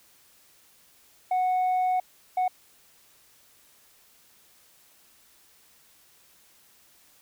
sine tone bursts at uneven times, 737 Hz, F#5, 7 cents flat, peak -19 dBFS, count 2, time 1.31-2 / 2.37-2.48 s, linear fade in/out 5 ms, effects tanh soft clip ceiling -21 dBFS + white hiss -59 dBFS RMS until 7.21 s

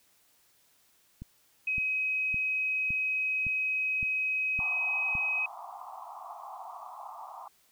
click train, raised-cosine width 5 ms, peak -28 dBFS, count 8, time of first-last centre 1.22-5.153 s, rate 1.78 Hz
sine tone, 2535 Hz, D#7, 32 cents sharp, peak -27 dBFS, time 1.67-5.46 s, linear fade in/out 5 ms
pink band-pass noise, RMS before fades -44 dBFS, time 4.59-7.48 s, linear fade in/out 2 ms, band 690 to 1200 Hz, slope 96 dB/octave
effects white hiss -66 dBFS RMS until 7.71 s

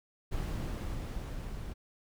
brown noise with level ramp, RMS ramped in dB -34 to -41 dBFS, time 0.31-1.74 s, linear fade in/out 20 ms, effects none

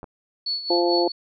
clicks, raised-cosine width 1 ms, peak -24 dBFS, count 2, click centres 0.031 / 0.042 s
sine tone with tremolo, 4420 Hz, C#8, 6 cents flat, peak -22 dBFS, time 0.46-1.12 s, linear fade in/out 5 ms, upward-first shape sine, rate 4.5 Hz, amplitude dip 70%
harmonic tone, 173.8 Hz, F3, 8 cents flat, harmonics 2 / 3 / 4 / 5, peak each -20 / -24 / -26 / -28 dBFS, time 0.7-1.08 s, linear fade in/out 5 ms
effects none

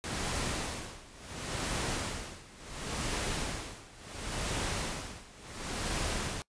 pink noise with tremolo, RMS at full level -33 dBFS, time 0.04-6.42 s, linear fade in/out 0 ms, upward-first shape sine, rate 0.71 Hz, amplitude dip 90%, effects noise-tail reverb RT60 0.1 s tail -23 dB re dry + resampled to 22050 Hz

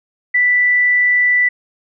sine tone, 1975.5 Hz, B6, in tune, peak -10 dBFS, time 0.34-1.49 s, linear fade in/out 10 ms, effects none

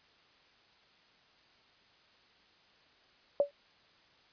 sine tone with exponential decay, 571 Hz, D5, 49 cents flat, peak -19 dBFS, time 3.4-3.51 s, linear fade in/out 1 ms, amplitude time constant 22 ms, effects white hiss -64 dBFS RMS until 4.32 s + resampled to 11025 Hz

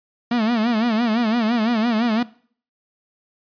45% pulse tone with vibrato, 228.2 Hz, A#3, 37 cents flat, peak -17 dBFS, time 0.31-2.23 s, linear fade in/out 5 ms, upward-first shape sine, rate 5.9 Hz, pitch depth 120 cents each way, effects noise-tail reverb RT60 0.5 s tail -20 dB re dry + resampled to 11025 Hz

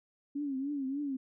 sine tone with vibrato, 277.2 Hz, C#4, in tune, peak -32 dBFS, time 0.35-1.17 s, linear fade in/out 10 ms, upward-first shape triangle, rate 3.4 Hz, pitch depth 120 cents each way, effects none

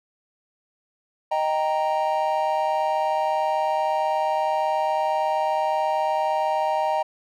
triangle chord, Eb major, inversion none, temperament equal, 622.3 / 784 / 932.3 Hz, Eb5 / G5 / Bb5, 0 / 0 / 0 cents, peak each -23 dBFS, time 1.31-7.03 s, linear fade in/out 10 ms, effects none

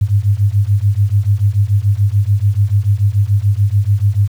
sine beating tone pair, 98 / 104.9 Hz, G2 / G#2, 0 / +18 cents, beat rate 6.9 Hz, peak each -13 dBFS, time 0.01-4.28 s, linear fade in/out 10 ms, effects 7-bit

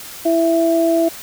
sine tone pair together, 331.3 / 663 Hz, E4 / E5, +9 / +10 cents, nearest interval octave, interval 1201 cents, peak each -15 / -15 dBFS, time 0.25-1.09 s, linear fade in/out 10 ms, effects white hiss -34 dBFS RMS until 1.22 s

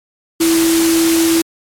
sine tone in noise, 329.6 Hz, E4, in tune, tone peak -10 dBFS, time 0.4-1.42 s, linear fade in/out 10 ms, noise white, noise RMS -17 dBFS, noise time 0.4-1.42 s, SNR +4 dB, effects low-pass 12000 Hz 12 dB/octave + MP3 96 kbps

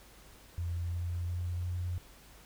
sine tone with pitch steps, 86.1 / 87.05 / 88.01 / 88.98 Hz, F2 / F2 / F2 / F2, -24 / -5 / +14 / +33 cents, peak -32 dBFS, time 0.58-1.98 s, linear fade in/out 0 ms, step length 350 ms, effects added 50 Hz sine -58 dBFS peak until 2.45 s + pink hiss -57 dBFS RMS until 2.45 s

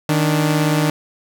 sawtooth tone pair together, 154.7 / 291.4 Hz, D#3 / D4, -10 / -13 cents, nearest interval major seventh, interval 1097 cents, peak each -12 / -16 dBFS, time 0.09-0.9 s, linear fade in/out 2 ms, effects none

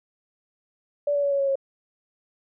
sine tone with pitch steps, 579 / 572 / 565.1 / 558.3 / 551.6 / 544.9 Hz, D5 / D5 / C#5 / C#5 / C#5 / C#5, -25 / -46 / +33 / +12 / -9 / -30 cents, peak -20 dBFS, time 1.07-1.556 s, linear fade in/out 5 ms, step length 81 ms, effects none

